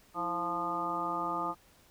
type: harmonic tone with a mistuned harmonic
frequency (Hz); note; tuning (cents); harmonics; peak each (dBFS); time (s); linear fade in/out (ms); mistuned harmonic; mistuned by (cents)
174.61; F3; 0; 1 / 2 / 3 / 4 / 5 / 6 / 7; -46 / -40 / -44 / -40 / -37 / -42 / -34; 0.14-1.55; 50; 2; -94
effects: pink hiss -62 dBFS RMS until 1.9 s